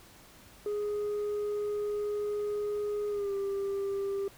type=tone with pitch glide; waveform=sine; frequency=415.3 to 395.6 Hz; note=G#4 to G4; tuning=0 to +16 cents; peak=-27 dBFS; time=0.66-4.28 s; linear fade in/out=2 ms; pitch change=-84 cents; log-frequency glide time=3.09-3.33 s; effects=tanh soft clip ceiling -29 dBFS + pink hiss -55 dBFS RMS until 4.37 s